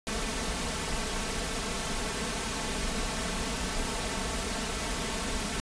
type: noise with comb filter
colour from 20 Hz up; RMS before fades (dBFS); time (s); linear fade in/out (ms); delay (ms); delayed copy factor
pink; -32; 0.07-5.6; 0; 4.5; +0.65
effects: resampled to 22050 Hz